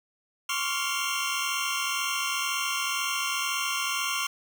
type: tone cluster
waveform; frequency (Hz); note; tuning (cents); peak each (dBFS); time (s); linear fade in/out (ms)
25% pulse; 1062 / 1136 / 1393 / 2744 / 3117; C6 / C#6 / F6 / F7 / G7; +25 / +42 / -5 / -31 / -11; -30; 0.49-4.27; 5
effects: none